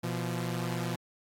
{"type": "tone pair together", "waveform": "sawtooth", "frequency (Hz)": [121.6, 171.97], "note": ["B2", "F3"], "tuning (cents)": [-26, -26], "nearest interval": "tritone", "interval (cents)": 600, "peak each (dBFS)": [-30, -30], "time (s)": [0.03, 0.96], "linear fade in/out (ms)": 10, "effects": ["AAC 48 kbps"]}